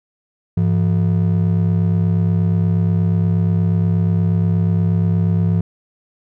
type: ring-modulated tone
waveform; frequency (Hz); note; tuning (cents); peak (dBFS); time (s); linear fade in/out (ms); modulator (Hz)
triangle; 135.9; C#3; -34; -8; 0.57-5.61; 5; 34.2
effects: none